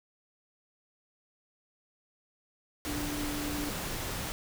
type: tone in noise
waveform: sine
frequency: 293.7 Hz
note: D4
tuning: in tune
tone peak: -35 dBFS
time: 2.87-3.69 s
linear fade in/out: 0 ms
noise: pink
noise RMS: -36 dBFS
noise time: 2.85-4.32 s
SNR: -2 dB
effects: none